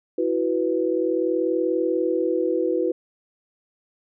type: chord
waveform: sine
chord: E suspended second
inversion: none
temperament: equal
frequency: 329.6 / 370 / 493.9 Hz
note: E4 / F#4 / B4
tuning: 0 / 0 / 0 cents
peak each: -24 dBFS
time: 0.18-2.92 s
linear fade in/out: 5 ms
effects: none